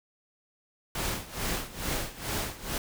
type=noise with tremolo; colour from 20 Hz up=pink; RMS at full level=-30 dBFS; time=0.95-2.78 s; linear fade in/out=2 ms; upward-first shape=sine; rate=2.3 Hz; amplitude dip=85%; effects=none